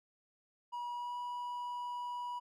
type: tone with pitch glide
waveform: triangle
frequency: 965 to 974.5 Hz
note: B5 to B5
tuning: -40 to -23 cents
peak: -36 dBFS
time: 0.72-2.4 s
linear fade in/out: 20 ms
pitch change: +17 cents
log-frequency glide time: 0.94-1.16 s
effects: none